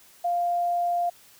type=tone; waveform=sine; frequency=698.5 Hz; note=F5; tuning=in tune; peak=-22 dBFS; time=0.24-1.1 s; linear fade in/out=10 ms; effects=white hiss -54 dBFS RMS until 1.39 s